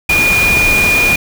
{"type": "tone in noise", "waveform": "sine", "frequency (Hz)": 2435, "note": "D#7", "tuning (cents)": -38, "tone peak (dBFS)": -9, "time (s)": [0.09, 1.16], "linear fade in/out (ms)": 5, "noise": "pink", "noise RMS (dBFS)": -17, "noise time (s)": [0.09, 1.16], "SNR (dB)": 5, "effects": []}